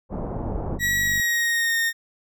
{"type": "low-pass noise", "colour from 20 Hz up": "pink", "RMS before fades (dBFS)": -29, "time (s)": [0.09, 0.8], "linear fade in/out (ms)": 50, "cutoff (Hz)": 850, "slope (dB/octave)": 24}
{"type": "click train", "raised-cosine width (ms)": 5, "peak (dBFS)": -23, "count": 38, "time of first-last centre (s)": [0.44, 1.198], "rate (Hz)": 48.8}
{"type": "tone with pitch glide", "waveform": "40% pulse", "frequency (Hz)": [1919, 1840.8], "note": ["A#6", "A#6"], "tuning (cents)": [50, -22], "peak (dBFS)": -19, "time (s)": [0.79, 1.93], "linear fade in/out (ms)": 50, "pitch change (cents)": -72, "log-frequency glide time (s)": [0.98, 1.77]}
{"effects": []}